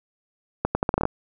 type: accelerating click train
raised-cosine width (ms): 1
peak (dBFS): -6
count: 9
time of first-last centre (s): 0.65-1.054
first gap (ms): 100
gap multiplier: 0.79
effects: none